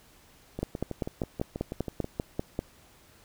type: two click trains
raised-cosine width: 2 ms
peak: -15 / -20 dBFS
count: 11 / 10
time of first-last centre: 0.63-2.591 / 0.59-2.044 s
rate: 5.1 / 6.19 Hz
effects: pink hiss -58 dBFS RMS until 3.24 s